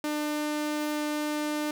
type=tone; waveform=sawtooth; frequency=299.8 Hz; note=D4; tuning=36 cents sharp; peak=-24 dBFS; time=0.04-1.71 s; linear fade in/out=2 ms; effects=none